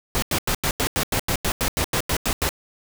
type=noise bursts; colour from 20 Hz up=pink; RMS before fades=-22 dBFS; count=15; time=0.15-2.491 s; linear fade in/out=0 ms; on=73 ms; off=89 ms; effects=none